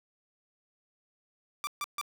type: tone bursts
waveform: sawtooth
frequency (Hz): 1174.7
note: D6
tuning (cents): 0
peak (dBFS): -28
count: 3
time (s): 1.64-2.013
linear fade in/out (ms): 0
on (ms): 31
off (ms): 140
effects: none